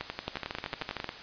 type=two click trains; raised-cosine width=0.3 ms; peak=-17 / -17 dBFS; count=13 / 11; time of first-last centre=0.01-1.091 / 0.28-1.043 s; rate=11.1 / 13.1 Hz; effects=white hiss -44 dBFS RMS until 1.22 s + resampled to 11025 Hz